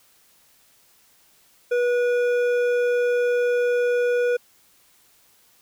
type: tone with hard clipping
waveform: sine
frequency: 486.5 Hz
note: B4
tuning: 26 cents flat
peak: -20 dBFS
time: 1.71-4.37 s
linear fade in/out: 10 ms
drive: 9 dB
effects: white hiss -58 dBFS RMS until 5.61 s